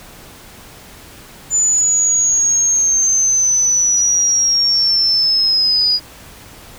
sine linear sweep, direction down, 7040 to 4889 Hz, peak -11 dBFS, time 1.5-6 s, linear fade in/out 50 ms, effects pink hiss -39 dBFS RMS until 6.78 s

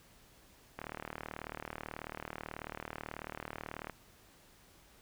click train, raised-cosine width 0.5 ms, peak -25 dBFS, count 120, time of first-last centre 0.79-3.897 s, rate 38.3 Hz, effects pink hiss -62 dBFS RMS until 5.01 s

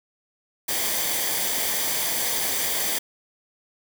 white noise with comb filter, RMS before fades -25 dBFS, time 0.68-2.99 s, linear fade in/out 10 ms, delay 0.74 ms, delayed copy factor -0.55, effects none

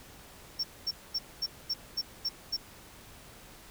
triangle tone bursts, 5460 Hz, F8, 40 cents flat, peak -27 dBFS, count 8, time 0.59-2.568 s, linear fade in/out 10 ms, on 46 ms, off 230 ms, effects pink hiss -52 dBFS RMS until 3.7 s

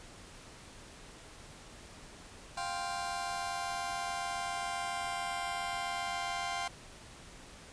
sawtooth chord, F suspended second, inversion none, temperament just, 698.5 / 785.8 / 1047.7 Hz, F5 / G5 / C6, 0 / +4 / +2 cents, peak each -35 / -35 / -36 dBFS, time 2.57-6.68 s, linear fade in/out 5 ms, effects pink hiss -52 dBFS RMS until 7.72 s + resampled to 22050 Hz

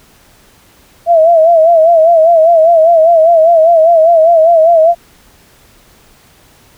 sine tone with vibrato, 659.3 Hz, E5, in tune, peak -3 dBFS, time 1.06-4.95 s, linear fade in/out 50 ms, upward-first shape sine, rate 5 Hz, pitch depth 82 cents each way, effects pink hiss -45 dBFS RMS until 6.77 s

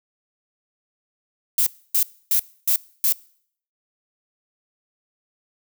violet noise bursts, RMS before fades -18 dBFS, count 5, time 1.58-3.125 s, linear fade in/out 2 ms, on 85 ms, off 280 ms, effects noise-tail reverb RT60 0.6 s tail -23 dB re dry

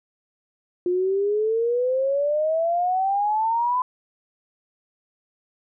sine exponential sweep, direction up, 352.3 to 1016 Hz, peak -19 dBFS, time 0.86-3.82 s, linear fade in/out 2 ms, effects none

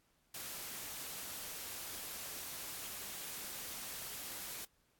white noise, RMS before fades -45 dBFS, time 0.34-4.65 s, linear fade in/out 5 ms, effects pink hiss -75 dBFS RMS until 4.99 s + AAC 64 kbps

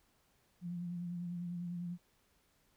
sine tone with vibrato, 174.61 Hz, F3, in tune, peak -38 dBFS, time 0.61-1.98 s, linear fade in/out 50 ms, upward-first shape sine, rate 10 Hz, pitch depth 31 cents each way, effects pink hiss -73 dBFS RMS until 2.76 s

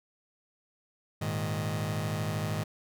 sawtooth chord, Ab suspended second, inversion none, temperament just, 103.83 / 116.8 / 155.74 Hz, Ab2 / Bb2 / Eb3, 0 / +4 / +2 cents, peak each -29 / -33 / -29 dBFS, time 1.21-2.64 s, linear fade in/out 10 ms, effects none

